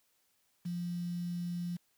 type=tone with quantisation; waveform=sine; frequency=174.61 Hz; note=F3; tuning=in tune; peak=-34 dBFS; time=0.65-1.77 s; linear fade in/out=10 ms; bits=9; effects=white hiss -74 dBFS RMS until 1.97 s